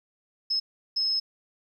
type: tone bursts at uneven times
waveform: sine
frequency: 5180 Hz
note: E8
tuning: 31 cents flat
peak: -23 dBFS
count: 2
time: 0.5-0.6 / 0.96-1.2 s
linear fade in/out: 10 ms
effects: 10-bit